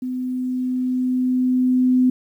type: tone with level ramp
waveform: sine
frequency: 253.7 Hz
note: B3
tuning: 47 cents sharp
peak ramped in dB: -23 to -12 dBFS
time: 0.02-2.1 s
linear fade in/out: 5 ms
effects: 9-bit